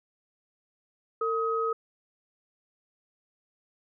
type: tone pair together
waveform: sine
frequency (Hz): 453 / 1265.1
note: A#4 / D#6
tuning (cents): -50 / +28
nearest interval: octave + tritone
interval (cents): 1778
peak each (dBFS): -28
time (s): 1.21-1.73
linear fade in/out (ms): 5
effects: none